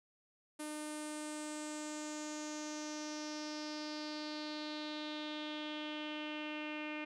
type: tone with low-pass filter sweep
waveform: sawtooth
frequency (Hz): 302.9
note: D#4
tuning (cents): -46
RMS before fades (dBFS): -43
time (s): 0.59-7.05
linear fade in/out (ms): 10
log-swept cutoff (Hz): 10000 to 2500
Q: 4.7
effects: none